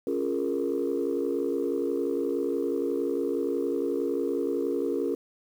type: chord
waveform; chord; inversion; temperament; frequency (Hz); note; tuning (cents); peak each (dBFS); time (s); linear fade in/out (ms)
sine; Bb minor seventh; first; equal; 277.2 / 349.2 / 415.3 / 466.2; Db4 / F4 / Ab4 / Bb4; 0 / 0 / 0 / 0; -30; 0.07-5.15; 2
effects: tanh soft clip ceiling -18 dBFS + 9-bit